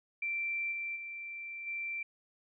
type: tone with level steps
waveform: sine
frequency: 2349 Hz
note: D7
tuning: in tune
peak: -32 / -35 / -40 / -35 dBFS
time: 0.22-2.03 s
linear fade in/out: 5 ms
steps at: 0.71 / 0.95 / 1.66 s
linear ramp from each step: 20 ms
effects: none